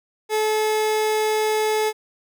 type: tone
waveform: 30% pulse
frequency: 431.2 Hz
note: A4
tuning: 35 cents flat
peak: -16 dBFS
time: 0.29-1.93 s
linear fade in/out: 50 ms
effects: none